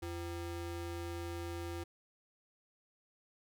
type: ring-modulated tone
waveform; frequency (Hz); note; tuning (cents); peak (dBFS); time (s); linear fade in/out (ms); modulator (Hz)
square; 213.9; A3; -49; -37; 0.02-1.84; 10; 129
effects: none